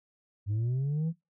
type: linear sweep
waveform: sine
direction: up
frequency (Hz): 98.6 to 168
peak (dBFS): -24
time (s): 0.46-1.13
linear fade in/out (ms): 50
effects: noise-tail reverb RT60 0.2 s tail -19 dB re dry + tanh soft clip ceiling -26 dBFS